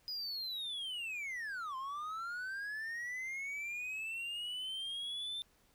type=linear two-way sweep; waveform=triangle; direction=down then up; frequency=4991 to 1030 to 3587 Hz; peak=-37 dBFS; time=0.08-5.42 s; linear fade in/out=0 ms; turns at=1.76 s; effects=pink hiss -70 dBFS RMS until 5.74 s